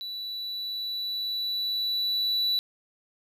triangle tone with level ramp, 3951 Hz, B7, in tune, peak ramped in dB -32 to -21 dBFS, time 0.01-2.59 s, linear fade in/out 0 ms, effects none

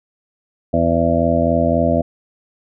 harmonic tone, 83.8 Hz, E2, 29 cents sharp, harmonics 1 / 2 / 3 / 4 / 6 / 7 / 8, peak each -22 / -22 / -19 / -25 / -23 / -19 / -19 dBFS, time 0.73-2.02 s, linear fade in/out 10 ms, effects none

